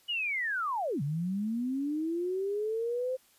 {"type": "linear two-way sweep", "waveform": "sine", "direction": "down then up", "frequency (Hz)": [2960, 136.3, 522], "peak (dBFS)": -29, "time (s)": [0.08, 3.17], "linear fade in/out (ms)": 20, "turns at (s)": 1.02, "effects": ["white hiss -64 dBFS RMS until 3.38 s", "resampled to 32000 Hz"]}